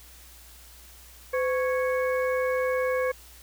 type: harmonic tone with a mistuned harmonic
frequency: 553 Hz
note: C#5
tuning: 4 cents flat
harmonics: 1 / 2 / 3 / 4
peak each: -24 / -33 / -34 / -36 dBFS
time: 1.33-3.12 s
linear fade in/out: 10 ms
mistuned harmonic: 1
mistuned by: -140 cents
effects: added 60 Hz sine -51 dBFS peak until 3.42 s + white hiss -51 dBFS RMS until 3.42 s